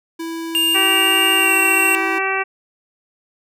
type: tone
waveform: square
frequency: 329.6 Hz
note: E4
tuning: in tune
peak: -25 dBFS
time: 0.19-2.19 s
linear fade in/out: 10 ms
type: tone with pitch glide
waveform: square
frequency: 2809 to 2731 Hz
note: F7 to F7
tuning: +9 to -39 cents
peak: -15 dBFS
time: 0.55-1.95 s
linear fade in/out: 0 ms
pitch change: -48 cents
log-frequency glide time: 1.34-1.54 s
type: harmonic tone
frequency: 385.2 Hz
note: G4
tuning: 30 cents flat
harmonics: 1 / 2 / 3 / 4 / 5 / 6 / 7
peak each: -25 / -25 / -25 / -25 / -25 / -25 / -25 dBFS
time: 0.74-2.44 s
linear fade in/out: 20 ms
effects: none